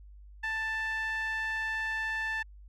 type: tone with band-pass filter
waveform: sawtooth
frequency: 883 Hz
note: A5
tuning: 6 cents sharp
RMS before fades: -33 dBFS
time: 0.43-2.43 s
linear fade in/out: 10 ms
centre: 1900 Hz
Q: 3.9
effects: added 50 Hz sine -48 dBFS peak until 2.68 s